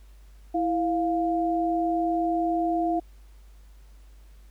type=tone pair together; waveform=sine; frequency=329.6 / 700.6 Hz; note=E4 / F5; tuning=0 / +5 cents; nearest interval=octave + minor second; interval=1305 cents; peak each=-25 / -25 dBFS; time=0.54-3 s; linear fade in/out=10 ms; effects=added 50 Hz sine -47 dBFS peak until 4.5 s + pink hiss -63 dBFS RMS until 4.5 s